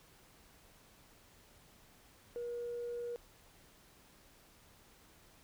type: tone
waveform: sine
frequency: 477.9 Hz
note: A#4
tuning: 43 cents sharp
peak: -37 dBFS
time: 2.36-3.16 s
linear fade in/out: 0 ms
effects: tanh soft clip ceiling -34 dBFS + pink hiss -63 dBFS RMS until 5.43 s